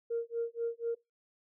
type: tone with tremolo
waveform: sine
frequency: 465.2 Hz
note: A#4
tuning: 4 cents flat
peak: -28 dBFS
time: 0.1-0.95 s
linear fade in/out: 10 ms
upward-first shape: sine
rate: 4.1 Hz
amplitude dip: 100%
effects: noise-tail reverb RT60 0.2 s tail -22 dB re dry + tanh soft clip ceiling -25 dBFS